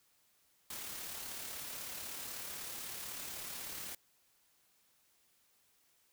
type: noise with amplitude modulation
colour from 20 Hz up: white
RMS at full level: -43 dBFS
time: 0.7-3.95 s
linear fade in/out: 5 ms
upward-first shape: sine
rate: 36.1 Hz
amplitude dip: 30%
effects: white hiss -72 dBFS RMS until 6.12 s